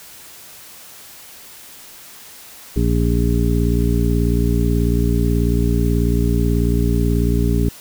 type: harmonic tone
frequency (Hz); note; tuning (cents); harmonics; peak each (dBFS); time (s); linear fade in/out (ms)
58.3; A#1; +1; 1 / 2 / 3 / 4 / 5 / 7; -17 / -20 / -22 / -23 / -24 / -25; 2.76-7.69; 5
effects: white hiss -40 dBFS RMS until 7.8 s